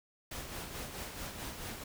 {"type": "noise with tremolo", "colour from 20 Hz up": "pink", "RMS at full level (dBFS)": -41, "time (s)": [0.31, 1.84], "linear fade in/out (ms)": 5, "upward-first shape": "sine", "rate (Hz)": 4.6, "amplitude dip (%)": 45, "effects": []}